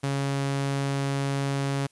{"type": "tone", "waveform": "sawtooth", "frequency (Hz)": 138.59, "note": "C#3", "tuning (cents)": 0, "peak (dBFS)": -21, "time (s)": [0.03, 1.87], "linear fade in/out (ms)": 10, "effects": ["white hiss -64 dBFS RMS until 1.91 s", "resampled to 24000 Hz"]}